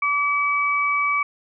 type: tone pair together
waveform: sine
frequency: 1154 / 2285 Hz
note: D6 / D7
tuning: -31 / -48 cents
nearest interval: octave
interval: 1183 cents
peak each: -21 / -21 dBFS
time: 0.02-1.23 s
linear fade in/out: 5 ms
effects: none